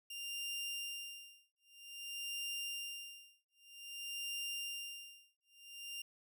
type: tone with tremolo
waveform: sawtooth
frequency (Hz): 2794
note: F7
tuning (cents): 0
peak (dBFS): -36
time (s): 0.1-6.02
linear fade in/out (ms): 5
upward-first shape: sine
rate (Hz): 0.52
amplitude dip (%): 100
effects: none